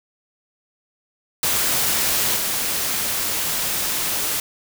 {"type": "noise with level steps", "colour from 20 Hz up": "white", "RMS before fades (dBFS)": [-20, -23], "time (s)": [1.43, 4.4], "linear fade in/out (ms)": 2, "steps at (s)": 2.36, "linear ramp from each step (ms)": 5, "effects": []}